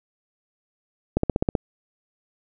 click train, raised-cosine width 2 ms, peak -6 dBFS, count 7, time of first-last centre 1.17-1.552 s, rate 15.7 Hz, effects none

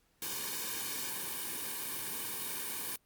white noise with comb filter, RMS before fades -38 dBFS, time 0.22-2.96 s, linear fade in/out 2 ms, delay 1.5 ms, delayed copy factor -0.85, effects pink hiss -72 dBFS RMS until 3.05 s + Opus 48 kbps

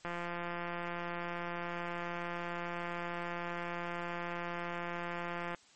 click train, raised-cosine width 0.5 ms, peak -24 dBFS, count 952, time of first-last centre 0.05-5.547 s, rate 173 Hz, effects white hiss -62 dBFS RMS until 5.75 s + MP3 32 kbps

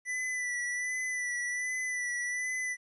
square tone with vibrato, 1981 Hz, B6, 5 cents sharp, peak -32 dBFS, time 0.05-2.77 s, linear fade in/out 50 ms, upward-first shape sine, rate 1.3 Hz, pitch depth 31 cents each way, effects resampled to 24000 Hz + 12-bit

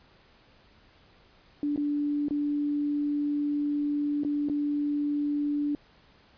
sine tone with dropouts, 291.7 Hz, D4, 12 cents flat, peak -25 dBFS, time 1.63-5.75 s, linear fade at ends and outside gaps 1 ms, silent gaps 1.761-1.776 / 2.284-2.308 / 4.235-4.248 / 4.487-4.497 s, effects pink hiss -59 dBFS RMS until 6.37 s + resampled to 11025 Hz

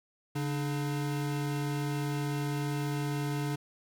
square tone pair together, 142.27 / 299.8 Hz, C#3 / D4, +45 / +36 cents, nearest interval octave + minor second, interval 1291 cents, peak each -32 / -37 dBFS, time 0.35-3.56 s, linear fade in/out 10 ms, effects none

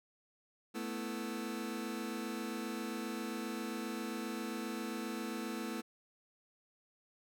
sawtooth chord, A suspended second, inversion none, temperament just, 220 / 247.5 / 330 Hz, A3 / B3 / E4, 0 / +4 / +2 cents, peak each -37 / -39 / -39 dBFS, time 0.74-5.82 s, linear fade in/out 20 ms, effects none

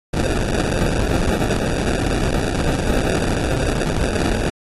pink noise with sample-and-hold, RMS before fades -19 dBFS, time 0.13-4.5 s, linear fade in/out 10 ms, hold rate 1050 Hz, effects AAC 32 kbps

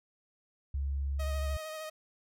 sine tone with pitch glide, 69.3 to 70.06 Hz, C#2 to C#2, 0 to +19 cents, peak -30 dBFS, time 0.74-1.57 s, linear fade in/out 5 ms, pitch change +19 cents, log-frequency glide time 1.15-1.29 s
sawtooth tone with vibrato, 626 Hz, D#5, 10 cents sharp, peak -35 dBFS, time 1.19-1.9 s, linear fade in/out 10 ms, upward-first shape sine, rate 13 Hz, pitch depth 21 cents each way
effects none

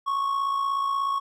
triangle tone with amplitude modulation, 1105 Hz, C#6, 6 cents flat, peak -19 dBFS, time 0.06-1.2 s, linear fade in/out 20 ms, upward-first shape sine, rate 56.6 Hz, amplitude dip 50%, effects none

